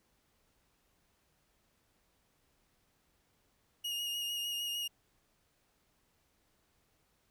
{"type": "tone with vibrato", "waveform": "40% pulse", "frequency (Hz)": 2862, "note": "F7", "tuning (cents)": 42, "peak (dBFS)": -34, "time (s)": [3.84, 4.88], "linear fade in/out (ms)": 10, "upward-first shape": "square", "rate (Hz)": 6.6, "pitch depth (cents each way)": 15, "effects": ["pink hiss -74 dBFS RMS until 7.3 s"]}